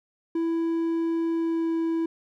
triangle tone with pitch glide, 330.9 to 328.8 Hz, E4 to E4, +7 to -4 cents, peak -21 dBFS, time 0.35-2.06 s, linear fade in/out 5 ms, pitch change -11 cents, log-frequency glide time 1.32-1.74 s, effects none

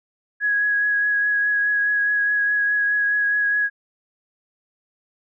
sine tone with vibrato, 1666 Hz, G#6, 5 cents sharp, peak -17 dBFS, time 0.4-3.7 s, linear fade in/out 50 ms, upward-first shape triangle, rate 4.8 Hz, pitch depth 18 cents each way, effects none

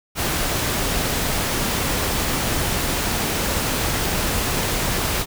pink noise, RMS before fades -22 dBFS, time 0.15-5.26 s, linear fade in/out 50 ms, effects none

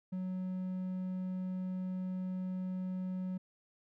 triangle tone, 185 Hz, F#3, in tune, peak -33 dBFS, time 0.12-3.38 s, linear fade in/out 10 ms, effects none

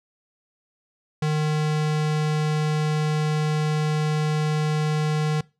square tone, 152.9 Hz, D#3, 30 cents flat, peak -21 dBFS, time 1.22-5.41 s, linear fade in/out 5 ms, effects noise-tail reverb RT60 0.3 s tail -23 dB re dry + low-pass 7000 Hz 12 dB/octave

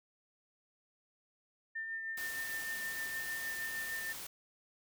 sine tone with tremolo, 1801 Hz, A6, 40 cents sharp, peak -36 dBFS, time 1.75-4.13 s, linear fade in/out 10 ms, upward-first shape triangle, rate 6.5 Hz, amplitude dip 40%
white noise, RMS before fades -45 dBFS, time 2.17-4.27 s, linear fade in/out 5 ms
effects none

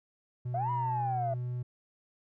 triangle tone, 123.47 Hz, B2, in tune, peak -30 dBFS, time 0.45-1.63 s, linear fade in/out 10 ms
sine linear two-way sweep, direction up then down, 659.3 to 987.8 to 659.3 Hz, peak -29 dBFS, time 0.54-1.34 s, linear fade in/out 5 ms, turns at 0.71 s
effects tanh soft clip ceiling -22 dBFS

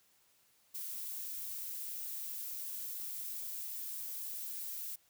violet noise, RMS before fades -42 dBFS, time 0.74-4.96 s, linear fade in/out 10 ms, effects white hiss -70 dBFS RMS until 5.09 s

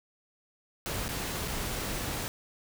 pink noise with dropouts, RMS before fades -34 dBFS, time 0.86-2.28 s, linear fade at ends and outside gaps 0 ms, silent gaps 1.081-1.089 / 1.477-1.481 s, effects none

